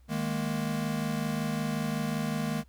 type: chord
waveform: square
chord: D# suspended fourth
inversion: none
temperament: equal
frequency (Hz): 155.56 / 207.7 / 233.1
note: D#3 / G#3 / A#3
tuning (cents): 0 / 0 / 0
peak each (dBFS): -34 / -34 / -34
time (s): 0.08-2.64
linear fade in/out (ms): 50
effects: added 63 Hz sine -54 dBFS peak until 2.68 s + pink hiss -70 dBFS RMS until 2.68 s